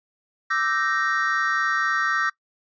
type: chord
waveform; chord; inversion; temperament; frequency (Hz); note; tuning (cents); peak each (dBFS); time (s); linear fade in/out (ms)
triangle; E half-diminished seventh; third; equal with one note detuned; 1174.7 / 1318.5 / 1554.5 / 1864.7; D6 / E6 / G6 / Bb6; 0 / 0 / -15 / 0; -26 / -24 / -24 / -24; 0.5-2.3; 10
effects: noise-tail reverb RT60 0.1 s tail -21 dB re dry + resampled to 16000 Hz